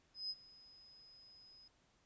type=tone with ADSR envelope; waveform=sine; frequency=5050 Hz; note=D#8; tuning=25 cents sharp; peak=-38 dBFS; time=0.14-1.68 s; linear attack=160 ms; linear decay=43 ms; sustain=-21 dB; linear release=5 ms; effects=pink hiss -74 dBFS RMS until 2.05 s + resampled to 16000 Hz